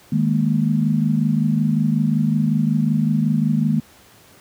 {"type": "chord", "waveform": "sine", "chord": "D# suspended fourth", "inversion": "none", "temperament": "equal", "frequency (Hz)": [155.56, 207.7, 233.1], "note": ["D#3", "G#3", "A#3"], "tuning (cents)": [0, 0, 0], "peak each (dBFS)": [-19, -20, -20], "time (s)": [0.12, 3.8], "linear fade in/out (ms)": 5, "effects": ["pink hiss -49 dBFS RMS until 4.4 s", "high-pass 80 Hz 12 dB/octave"]}